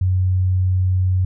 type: tone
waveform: sine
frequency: 92.5 Hz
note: F#2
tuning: in tune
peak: -14 dBFS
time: 0.01-1.25 s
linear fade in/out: 5 ms
effects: none